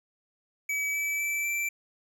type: tone with pitch steps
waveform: square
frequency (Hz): 2284 / 2303 / 2321 / 2340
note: D7 / D7 / D7 / D7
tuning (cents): -49 / -34 / -21 / -7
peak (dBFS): -28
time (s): 0.69-1.69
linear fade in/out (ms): 5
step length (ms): 250
effects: none